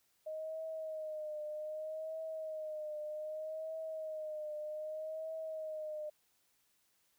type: tone with vibrato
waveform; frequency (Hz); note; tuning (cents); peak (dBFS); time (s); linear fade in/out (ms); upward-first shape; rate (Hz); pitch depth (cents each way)
sine; 622.3; D#5; 0; -39; 0.26-6.1; 10; triangle; 0.64; 55
effects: white hiss -75 dBFS RMS until 7.18 s